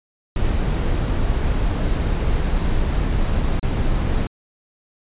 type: noise with dropouts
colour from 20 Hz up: brown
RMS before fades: -19 dBFS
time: 0.36-4.27 s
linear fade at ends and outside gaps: 2 ms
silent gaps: 3.596-3.629 s
effects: resampled to 8000 Hz